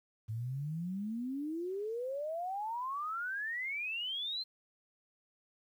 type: exponential sweep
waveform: sine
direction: up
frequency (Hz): 106.1 to 4190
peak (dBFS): -35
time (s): 0.28-4.44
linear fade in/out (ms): 20
effects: 11-bit